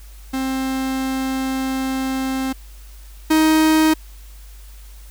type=tone pair in turn; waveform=45% pulse; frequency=264.2 / 314.2 Hz; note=C4 / D#4; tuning=+17 / +17 cents; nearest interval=minor third; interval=300 cents; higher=second; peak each=-20 / -12 dBFS; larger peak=second; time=0.33-2.53 / 3.3-3.94 s; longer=first; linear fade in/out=10 ms; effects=added 50 Hz sine -37 dBFS peak until 5.1 s + white hiss -49 dBFS RMS until 5.1 s